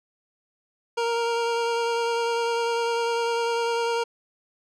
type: tone with vibrato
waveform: 25% pulse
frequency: 466.2 Hz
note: A#4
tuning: in tune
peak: -19 dBFS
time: 0.97-4.04 s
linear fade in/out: 10 ms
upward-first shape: sine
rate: 10 Hz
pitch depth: 14 cents each way
effects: low-pass 6000 Hz 12 dB/octave